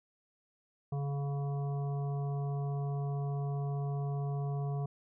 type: harmonic tone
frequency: 141.1 Hz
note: C#3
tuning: 31 cents sharp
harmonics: 1 / 3 / 5 / 7 / 8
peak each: -32 / -44 / -45 / -54 / -54 dBFS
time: 0.92-4.86 s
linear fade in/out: 5 ms
effects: none